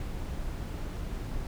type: noise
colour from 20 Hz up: brown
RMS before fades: -35 dBFS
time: 0-1.47 s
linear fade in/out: 2 ms
effects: none